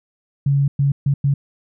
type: tone bursts at uneven times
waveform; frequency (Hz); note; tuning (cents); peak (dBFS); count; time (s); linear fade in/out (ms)
sine; 140; C#3; +18; -13; 4; 0.46-0.68 / 0.79-0.92 / 1.06-1.14 / 1.24-1.34; 5
effects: none